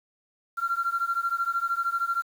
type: beating tone pair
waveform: sine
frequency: 1368 / 1381 Hz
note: F6 / F6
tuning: -36 / -20 cents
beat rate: 13 Hz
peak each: -27 dBFS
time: 0.57-2.23 s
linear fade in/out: 20 ms
effects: tanh soft clip ceiling -17 dBFS + 8-bit